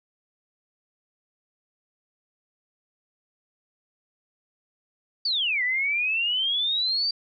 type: exponential two-way sweep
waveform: sine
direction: down then up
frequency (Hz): 4699 to 1948 to 4699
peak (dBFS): -22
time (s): 5.25-7.11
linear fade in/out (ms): 5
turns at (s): 5.63
effects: none